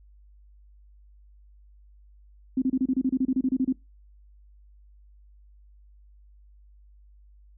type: tone bursts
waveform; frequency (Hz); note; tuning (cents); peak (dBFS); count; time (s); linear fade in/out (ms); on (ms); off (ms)
sine; 260.7; C4; -6; -20; 15; 2.57-3.726; 5; 50; 29
effects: noise-tail reverb RT60 0.2 s tail -22 dB re dry + added 50 Hz sine -51 dBFS peak until 7.57 s